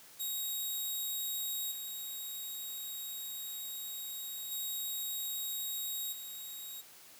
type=tone with level steps; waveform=5% pulse; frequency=3788 Hz; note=A#7; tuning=27 cents sharp; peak=-27 / -32 / -28 / -35 dBFS; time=0.19-6.82 s; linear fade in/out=20 ms; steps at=1.71 / 4.51 / 6.12 s; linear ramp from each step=10 ms; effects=white hiss -56 dBFS RMS until 7.19 s + high-pass 100 Hz 12 dB/octave